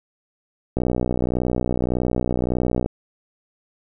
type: click train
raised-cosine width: 2 ms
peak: -8 dBFS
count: 130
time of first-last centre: 0.77-2.861 s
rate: 61.7 Hz
effects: none